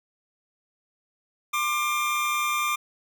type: tone pair together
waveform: 25% pulse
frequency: 1062.8 / 1193 Hz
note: C6 / D6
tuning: +27 / +27 cents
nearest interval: major second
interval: 200 cents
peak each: -30 / -20 dBFS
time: 1.53-2.76 s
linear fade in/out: 10 ms
effects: none